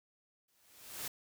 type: noise with exponential growth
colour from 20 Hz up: white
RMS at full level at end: -38 dBFS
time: 0.48-1.08 s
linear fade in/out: 5 ms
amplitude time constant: 130 ms
effects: none